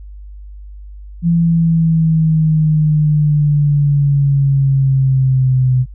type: exponential sweep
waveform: sine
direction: down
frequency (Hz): 170 to 126.8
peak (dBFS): -9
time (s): 1.22-5.86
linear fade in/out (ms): 50
effects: added 50 Hz sine -30 dBFS peak until 5.94 s